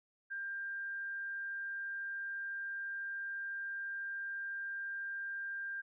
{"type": "tone", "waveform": "sine", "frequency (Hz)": 1593, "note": "G6", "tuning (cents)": 27, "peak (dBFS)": -38, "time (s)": [0.3, 5.82], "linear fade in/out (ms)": 20, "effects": []}